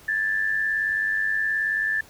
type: tone pair together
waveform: sine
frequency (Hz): 1661.2 / 1760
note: G#6 / A6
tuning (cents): 0 / 0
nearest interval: minor second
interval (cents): 100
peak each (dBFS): -29 / -22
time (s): 0.08-2.01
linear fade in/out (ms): 5
effects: pink hiss -50 dBFS RMS until 2.09 s